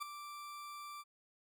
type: tone with ADSR envelope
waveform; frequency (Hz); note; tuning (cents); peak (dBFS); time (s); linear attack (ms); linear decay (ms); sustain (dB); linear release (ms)
40% pulse; 1173; D6; -2; -35; 0-1.04; 24; 6; -10; 38
effects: none